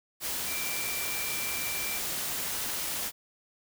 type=tone in noise; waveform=sine; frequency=2349 Hz; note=D7; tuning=in tune; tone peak=-37 dBFS; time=0.45-2.01 s; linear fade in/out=50 ms; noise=white; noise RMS=-33 dBFS; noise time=0.2-3.12 s; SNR=-7 dB; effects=none